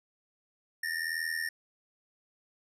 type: ring-modulated tone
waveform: square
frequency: 1820 Hz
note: A#6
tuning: 42 cents flat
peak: -29 dBFS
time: 0.83-1.49 s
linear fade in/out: 5 ms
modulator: 40.7 Hz
effects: resampled to 32000 Hz